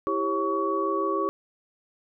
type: tone cluster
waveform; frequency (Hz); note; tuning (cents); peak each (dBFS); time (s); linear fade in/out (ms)
sine; 329.2 / 395.5 / 544 / 1126; E4 / G4 / C#5 / C#6; -2 / +15 / -33 / +27; -30 / -28 / -32 / -27; 0.07-1.29; 0
effects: none